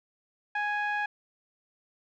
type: tone with low-pass filter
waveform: sawtooth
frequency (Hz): 830.6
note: G#5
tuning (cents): 0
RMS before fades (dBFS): -30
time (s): 0.55-1.06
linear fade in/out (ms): 5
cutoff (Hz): 2000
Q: 3.8
effects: none